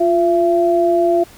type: tone pair together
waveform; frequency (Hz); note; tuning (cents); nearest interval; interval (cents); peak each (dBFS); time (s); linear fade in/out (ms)
sine; 349.2 / 674.6; F4 / E5; 0 / +40; major seventh; 1140; -14; 0-1.24; 10
effects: pink hiss -43 dBFS RMS until 1.37 s